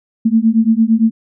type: beating tone pair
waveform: sine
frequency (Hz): 220 / 228.8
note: A3 / A#3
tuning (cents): 0 / -32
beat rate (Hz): 8.8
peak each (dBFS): -12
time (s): 0.25-1.11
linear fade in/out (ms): 10
effects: none